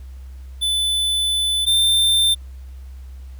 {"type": "tone pair in turn", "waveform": "square", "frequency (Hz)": [3500, 3580], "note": ["A7", "A7"], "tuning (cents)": [-10, 29], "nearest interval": "unison", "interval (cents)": 39, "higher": "second", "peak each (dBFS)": [-18, -14], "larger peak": "second", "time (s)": [[0.61, 1.66], [1.66, 2.35]], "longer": "first", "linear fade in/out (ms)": 20, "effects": ["added 65 Hz sine -33 dBFS peak until 3.39 s", "pink hiss -56 dBFS RMS until 3.39 s"]}